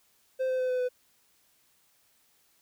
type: tone with pitch steps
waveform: triangle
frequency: 520 / 514.9 / 509.9 / 504.9 / 500 Hz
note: C5 / C5 / C5 / B4 / B4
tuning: -11 / -28 / -45 / +38 / +21 cents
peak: -24 dBFS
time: 0.39-0.89 s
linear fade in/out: 20 ms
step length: 100 ms
effects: white hiss -67 dBFS RMS until 2.61 s